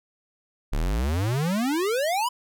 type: exponential sweep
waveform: square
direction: up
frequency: 33.23 to 1022 Hz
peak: -23 dBFS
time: 0.72-2.29 s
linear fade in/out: 10 ms
effects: none